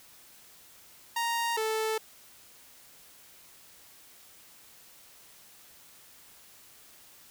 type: tone pair in turn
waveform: sawtooth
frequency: 932.3 / 439.1 Hz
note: A#5 / A4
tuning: 0 / -4 cents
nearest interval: octave + minor second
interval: 1304 cents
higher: first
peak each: -24 dBFS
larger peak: neither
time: 1.16-1.57 / 1.57-1.98 s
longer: neither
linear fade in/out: 5 ms
effects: white hiss -55 dBFS RMS until 7.3 s